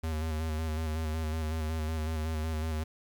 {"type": "tone with vibrato", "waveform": "square", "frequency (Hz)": 78.9, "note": "D#2", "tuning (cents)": 25, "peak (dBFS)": -31, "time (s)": [0.03, 2.84], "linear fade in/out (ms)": 10, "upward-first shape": "square", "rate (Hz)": 5.4, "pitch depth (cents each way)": 33, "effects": ["11-bit"]}